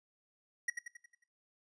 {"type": "tone with echo", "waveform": "square", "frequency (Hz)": 1908, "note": "A#6", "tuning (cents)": 40, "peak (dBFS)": -31, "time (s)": [0.68, 0.7], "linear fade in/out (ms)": 5, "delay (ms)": 90, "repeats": 6, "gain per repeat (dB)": -6, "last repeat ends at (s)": 1.24, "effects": ["noise-tail reverb RT60 0.4 s tail -20 dB re dry", "resampled to 22050 Hz"]}